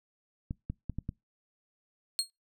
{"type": "clicks", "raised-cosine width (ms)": 5, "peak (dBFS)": -22, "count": 5, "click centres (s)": [0.509, 0.7, 0.897, 0.986, 1.091]}
{"type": "tone with exponential decay", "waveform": "30% pulse", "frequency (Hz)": 4258, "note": "C8", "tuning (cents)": 30, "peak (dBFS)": -20, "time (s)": [2.19, 2.3], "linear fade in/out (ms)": 0, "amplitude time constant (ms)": 23}
{"effects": ["noise-tail reverb RT60 0.2 s tail -25 dB re dry"]}